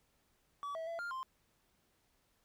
triangle tone with pitch steps, 1143 / 650 / 670 / 1401 / 1047 Hz, D6 / E5 / E5 / F6 / C6, -47 / -24 / +28 / +5 / +1 cents, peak -37 dBFS, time 0.63-1.23 s, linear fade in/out 0 ms, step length 120 ms, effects pink hiss -75 dBFS RMS until 2.44 s

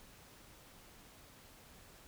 silence, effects pink hiss -59 dBFS RMS until 2.07 s

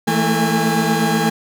30% pulse tone cluster, 164.2 / 217.4 / 225.7 / 815 Hz, E3 / A3 / A3 / G#5, -6 / -21 / +44 / -33 cents, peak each -18 dBFS, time 0.07-1.3 s, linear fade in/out 10 ms, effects none

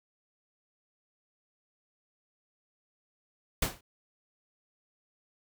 pink noise with exponential decay, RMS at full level -24 dBFS, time 3.62-3.81 s, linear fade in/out 5 ms, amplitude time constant 40 ms, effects none

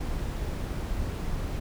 brown noise, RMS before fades -31 dBFS, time 0-1.6 s, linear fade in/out 10 ms, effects none

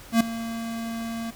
square tone with ADSR envelope, 228.8 Hz, A#3, 32 cents flat, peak -14 dBFS, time 0.12-1.31 s, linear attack 85 ms, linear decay 4 ms, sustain -16 dB, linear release 12 ms, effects pink hiss -46 dBFS RMS until 1.35 s

